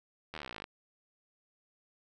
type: slowing click train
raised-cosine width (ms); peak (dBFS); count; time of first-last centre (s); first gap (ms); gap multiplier
0.3; -25; 20; 0.34-0.641; 12; 1.03
effects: none